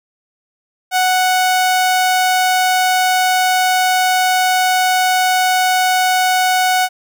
sawtooth tone, 740 Hz, F#5, in tune, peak -8 dBFS, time 0.91-6.89 s, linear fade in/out 50 ms, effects none

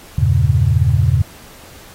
sine chord, E diminished seventh, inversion none, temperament equal, 82.41 / 98 / 116.54 / 138.59 Hz, E2 / G2 / Bb2 / Db3, 0 / 0 / 0 / 0 cents, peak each -16 dBFS, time 0.18-1.22 s, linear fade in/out 5 ms, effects pink hiss -41 dBFS RMS until 1.94 s + AAC 48 kbps

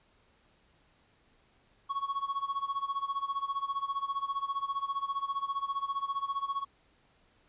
triangle tone with tremolo, 1108.7 Hz, C#6, in tune, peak -26 dBFS, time 1.89-6.65 s, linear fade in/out 20 ms, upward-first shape sine, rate 15 Hz, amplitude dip 85%, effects pink hiss -67 dBFS RMS until 7.48 s + resampled to 8000 Hz

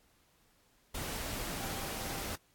sine tone in noise, 784 Hz, G5, in tune, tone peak -48 dBFS, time 1.6-2.23 s, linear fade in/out 10 ms, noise pink, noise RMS -39 dBFS, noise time 0.94-2.36 s, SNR -12 dB, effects pink hiss -69 dBFS RMS until 2.54 s + AAC 64 kbps

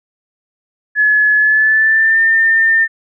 sine tone with pitch glide, 1705 to 1804.3 Hz, G#6 to A6, +45 to +43 cents, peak -8 dBFS, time 0.95-2.88 s, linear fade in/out 50 ms, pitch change +98 cents, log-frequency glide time 1.36-2.24 s, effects none

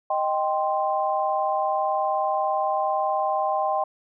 sine chord, C minor, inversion first, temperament equal, 622.3 / 784 / 1046.5 Hz, Eb5 / G5 / C6, 0 / 0 / 0 cents, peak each -26 / -24 / -27 dBFS, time 0.1-3.84 s, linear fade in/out 5 ms, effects none

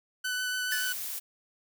sawtooth tone with vibrato, 1500 Hz, F#6, 23 cents sharp, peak -26 dBFS, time 0.24-0.93 s, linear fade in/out 10 ms, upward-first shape sine, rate 7 Hz, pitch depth 11 cents each way
blue noise, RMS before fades -36 dBFS, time 0.7-1.2 s, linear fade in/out 20 ms
square tone with exponential decay, 1735 Hz, A6, 25 cents flat, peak -28 dBFS, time 0.72-0.95 s, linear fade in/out 2 ms, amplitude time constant 48 ms
effects none

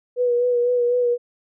sine tone with vibrato, 487.2 Hz, B4, 24 cents flat, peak -16 dBFS, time 0.16-1.18 s, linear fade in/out 50 ms, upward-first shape sine, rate 4 Hz, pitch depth 28 cents each way, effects none

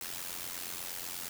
white noise with amplitude modulation, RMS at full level -37 dBFS, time 0.01-1.29 s, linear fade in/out 2 ms, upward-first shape sine, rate 88.4 Hz, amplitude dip 75%, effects none

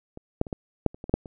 clicks, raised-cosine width 2 ms, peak -26 / -8 / -25 / -16 / -6 / -29 / -23 / -19 / -6 / -27 dBFS, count 10, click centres 0.174 / 0.414 / 0.468 / 0.528 / 0.863 / 0.945 / 1.041 / 1.095 / 1.14 / 1.258 s, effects none

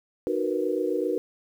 sine chord, B major seventh, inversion first, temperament equal with one note detuned, 307.4 / 370 / 466.2 / 493.9 Hz, D#4 / F#4 / A#4 / B4, -21 / 0 / 0 / 0 cents, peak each -30 / -28 / -29 / -30 dBFS, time 0.27-1.18 s, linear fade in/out 0 ms, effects 9-bit

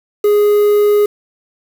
triangle tone with quantisation, 414.8 Hz, G#4, 2 cents flat, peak -6 dBFS, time 0.24-1.06 s, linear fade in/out 5 ms, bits 5, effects none

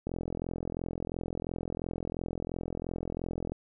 click train, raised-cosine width 2 ms, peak -21 dBFS, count 149, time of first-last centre 0.07-3.52 s, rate 42.9 Hz, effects none

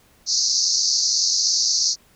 white band-pass noise, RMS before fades -20 dBFS, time 0.26-1.96 s, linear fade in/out 50 ms, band 4300 to 6400 Hz, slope 96 dB/octave, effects pink hiss -56 dBFS RMS until 2.15 s

